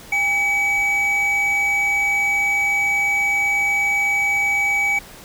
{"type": "tone pair together", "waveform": "triangle", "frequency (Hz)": [807, 2277], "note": ["G#5", "C#7"], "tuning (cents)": [-50, 46], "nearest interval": "octave + tritone", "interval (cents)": 1796, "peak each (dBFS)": [-25, -15], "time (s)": [0.12, 4.99], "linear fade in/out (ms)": 5, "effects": ["pink hiss -41 dBFS RMS until 5.24 s"]}